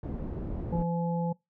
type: low-pass noise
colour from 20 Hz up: pink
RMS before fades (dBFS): -35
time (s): 0.03-0.83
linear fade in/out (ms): 2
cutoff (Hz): 390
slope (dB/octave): 12
type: harmonic tone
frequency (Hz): 170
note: F3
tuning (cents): -46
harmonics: 1 / 3 / 5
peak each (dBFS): -28 / -35 / -36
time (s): 0.72-1.33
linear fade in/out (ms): 10
effects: noise-tail reverb RT60 0.2 s tail -24 dB re dry